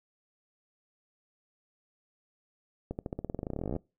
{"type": "accelerating click train", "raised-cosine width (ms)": 2, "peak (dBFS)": -21, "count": 25, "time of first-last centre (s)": [2.91, 3.764], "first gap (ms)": 79, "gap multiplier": 0.92, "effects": ["noise-tail reverb RT60 0.3 s tail -24 dB re dry"]}